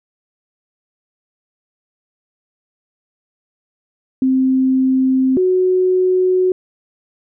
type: tone pair in turn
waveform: sine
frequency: 261.5 / 368.9 Hz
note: C4 / F#4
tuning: -1 / -5 cents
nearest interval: tritone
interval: 596 cents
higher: second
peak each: -11 dBFS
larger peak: neither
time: 4.22-5.37 / 5.37-6.52 s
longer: neither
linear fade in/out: 2 ms
effects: none